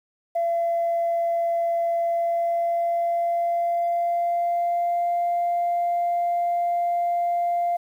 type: tone with pitch glide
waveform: sine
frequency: 679 to 695.7 Hz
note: F5 to F5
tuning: -49 to -7 cents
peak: -19 dBFS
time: 0.35-7.77 s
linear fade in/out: 10 ms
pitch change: +42 cents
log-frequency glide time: 1.9-5.13 s
effects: tanh soft clip ceiling -17 dBFS + 9-bit